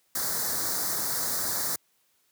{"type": "band-stop noise", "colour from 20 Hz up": "white", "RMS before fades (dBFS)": -29, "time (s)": [0.15, 1.76], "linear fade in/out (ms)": 5, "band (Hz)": [1900, 4100], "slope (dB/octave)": 48, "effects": ["white hiss -69 dBFS RMS until 2.31 s", "high-pass 80 Hz 12 dB/octave"]}